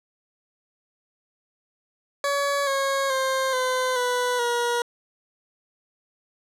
20% pulse tone with pitch steps, 565 / 546.4 / 528.4 / 511 / 494.1 / 477.9 Hz, C#5 / C#5 / C5 / C5 / B4 / A#4, +33 / -25 / +17 / -41 / +1 / +43 cents, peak -17 dBFS, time 2.24-4.82 s, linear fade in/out 2 ms, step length 430 ms, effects low-pass 11000 Hz 12 dB/octave

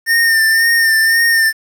square tone with vibrato, 1813 Hz, A#6, 49 cents flat, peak -10 dBFS, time 0.06-1.53 s, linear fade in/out 50 ms, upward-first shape sine, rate 1.9 Hz, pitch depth 34 cents each way, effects 7-bit

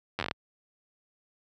slowing click train, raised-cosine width 0.3 ms, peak -14 dBFS, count 8, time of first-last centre 0.19-0.311 s, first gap 10 ms, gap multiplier 1.18, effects high-pass 60 Hz 12 dB/octave

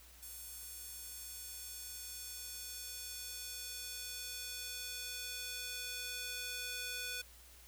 square tone with high-pass filter sweep, 493.9 Hz, B4, in tune, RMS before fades -45 dBFS, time 0.22-7.22 s, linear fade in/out 10 ms, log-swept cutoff 9200 to 2200 Hz, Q 0.81, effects added 60 Hz sine -60 dBFS peak until 7.67 s + white hiss -60 dBFS RMS until 7.67 s

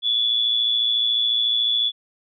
sine tone with amplitude modulation, 3427 Hz, A7, 46 cents flat, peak -15 dBFS, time 0.02-1.92 s, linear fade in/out 50 ms, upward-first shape sine, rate 114 Hz, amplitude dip 55%, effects none

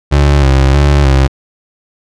30% pulse tone with vibrato, 69.3 Hz, C#2, in tune, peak -3 dBFS, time 0.11-1.28 s, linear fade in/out 20 ms, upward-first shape square, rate 1.6 Hz, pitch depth 54 cents each way, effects low-pass 6000 Hz 12 dB/octave

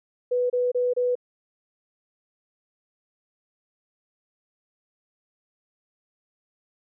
sine tone bursts, 493.9 Hz, B4, in tune, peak -20 dBFS, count 4, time 0.31-1.154 s, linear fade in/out 10 ms, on 190 ms, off 28 ms, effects none

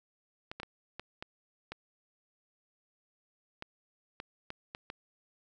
clicks, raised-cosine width 0.3 ms, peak -24 dBFS, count 11, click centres 0.515 / 0.6 / 0.632 / 0.996 / 1.225 / 1.72 / 3.624 / 4.201 / 4.504 / 4.749 / 4.901 s, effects none

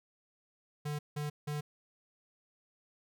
square tone bursts, 148.1 Hz, D3, 15 cents sharp, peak -35 dBFS, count 3, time 0.85-1.61 s, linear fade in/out 10 ms, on 140 ms, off 170 ms, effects none

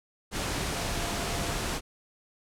sine tone in noise, 690 Hz, F5, 21 cents flat, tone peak -41 dBFS, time 0.73-1.56 s, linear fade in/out 50 ms, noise pink, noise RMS -31 dBFS, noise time 0.31-1.81 s, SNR -13 dB, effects low-pass 10000 Hz 12 dB/octave

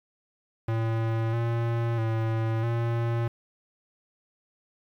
square tone with pitch steps, 113.1 / 116.6 / 112.3 / 116.8 Hz, A2 / A#2 / A2 / A#2, +48 / +1 / +36 / +4 cents, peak -25 dBFS, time 0.68-3.28 s, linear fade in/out 5 ms, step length 650 ms, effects low-pass 2000 Hz 12 dB/octave + 9-bit

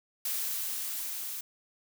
blue noise with level ramp, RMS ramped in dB -32 to -38 dBFS, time 0.25-1.41 s, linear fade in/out 5 ms, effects none

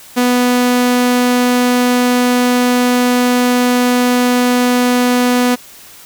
sawtooth tone, 246.9 Hz, B3, in tune, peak -6 dBFS, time 0.16-5.56 s, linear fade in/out 20 ms, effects white hiss -38 dBFS RMS until 6.05 s

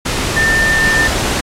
sine tone in noise, 1794 Hz, A6, 33 cents sharp, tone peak -11 dBFS, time 0.36-1.08 s, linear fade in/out 10 ms, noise pink, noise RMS -17 dBFS, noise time 0.05-1.41 s, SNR +3 dB, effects low-pass 9000 Hz 12 dB/octave + AAC 48 kbps

